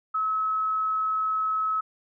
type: tone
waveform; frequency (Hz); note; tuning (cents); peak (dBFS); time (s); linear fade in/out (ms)
sine; 1289; E6; -39; -23; 0.14-1.81; 10
effects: none